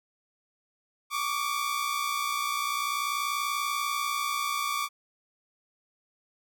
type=tone pair together; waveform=sawtooth; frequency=1127 / 1187.4 Hz; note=C#6 / D6; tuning=+28 / +19 cents; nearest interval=minor second; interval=91 cents; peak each=-27 dBFS; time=1.1-4.89 s; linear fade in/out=50 ms; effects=none